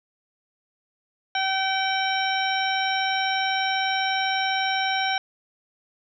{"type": "harmonic tone with a mistuned harmonic", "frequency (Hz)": 768, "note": "G5", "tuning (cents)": -36, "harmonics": [1, 2, 3, 4, 5, 7], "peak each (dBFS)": [-25, -28, -30, -31, -32, -33], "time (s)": [1.35, 5.18], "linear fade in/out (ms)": 2, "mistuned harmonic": 7, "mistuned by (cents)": 55, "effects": []}